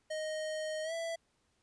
square tone with pitch glide, 622.3 to 663.1 Hz, D#5 to E5, 0 to +10 cents, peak -36 dBFS, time 0.1-1.16 s, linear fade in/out 10 ms, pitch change +110 cents, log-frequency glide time 0.83-0.93 s, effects pink hiss -75 dBFS RMS until 1.62 s + resampled to 22050 Hz

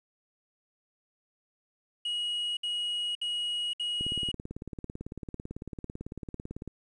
triangle tone bursts, 2900 Hz, F#7, 35 cents flat, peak -28 dBFS, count 4, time 2.05-4.316 s, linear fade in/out 5 ms, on 520 ms, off 62 ms
click train, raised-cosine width 3 ms, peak -25 dBFS, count 49, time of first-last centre 4.01-6.677 s, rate 18 Hz
effects resampled to 22050 Hz + 10-bit

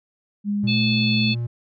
sine tone with pitch glide, 204.6 to 215.9 Hz, G#3 to A3, -26 to -33 cents, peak -20 dBFS, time 0.44-1.36 s, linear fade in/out 50 ms, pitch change +93 cents, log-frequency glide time 0.66-0.76 s
triangle tone, 118.6 Hz, A#2, 30 cents sharp, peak -21 dBFS, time 0.63-1.47 s, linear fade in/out 10 ms
harmonic tone, 870 Hz, A5, 20 cents flat, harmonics 3 / 4 / 5, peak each -24 / -27 / -26 dBFS, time 0.67-1.35 s, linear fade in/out 20 ms
effects none

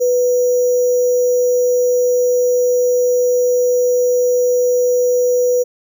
sine tone with sample-and-hold, 493.9 Hz, B4, in tune, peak -11 dBFS, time 0-5.64 s, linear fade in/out 20 ms, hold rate 6300 Hz, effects none

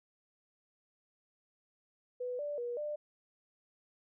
sine tone with pitch steps, 496.1 / 585 / 481 / 596 Hz, B4 / D5 / B4 / D5, +8 / -7 / -46 / +25 cents, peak -35 dBFS, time 2.2-2.96 s, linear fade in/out 10 ms, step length 190 ms, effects none

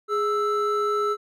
triangle tone pair together, 415.3 / 1320 Hz, G#4 / E6, 0 / +2 cents, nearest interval octave + minor sixth, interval 2002 cents, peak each -22 / -22 dBFS, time 0.08-1.17 s, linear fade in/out 50 ms, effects none

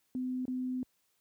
sine tone with dropouts, 254.5 Hz, C4, 48 cents flat, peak -32 dBFS, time 0.15-0.83 s, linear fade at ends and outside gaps 1 ms, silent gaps 0.454-0.48 s, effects white hiss -75 dBFS RMS until 1.2 s + high-pass 60 Hz 12 dB/octave

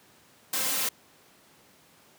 white noise with comb filter, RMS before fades -28 dBFS, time 0.53-0.89 s, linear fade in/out 5 ms, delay 3.8 ms, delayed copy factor +0.7, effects pink hiss -58 dBFS RMS until 2.18 s + high-pass 150 Hz 12 dB/octave

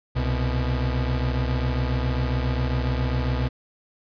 35% pulse tone pair together, 65.41 / 123.47 Hz, C2 / B2, 0 / 0 cents, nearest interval major seventh, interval 1100 cents, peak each -22 / -24 dBFS, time 0.15-3.49 s, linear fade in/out 20 ms, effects resampled to 11025 Hz

